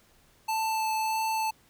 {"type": "tone with vibrato", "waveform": "square", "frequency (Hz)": 880, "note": "A5", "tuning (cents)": 0, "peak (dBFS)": -27, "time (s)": [0.48, 1.51], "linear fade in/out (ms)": 10, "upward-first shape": "sine", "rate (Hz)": 1.6, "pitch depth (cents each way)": 9, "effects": ["pink hiss -62 dBFS RMS until 1.69 s"]}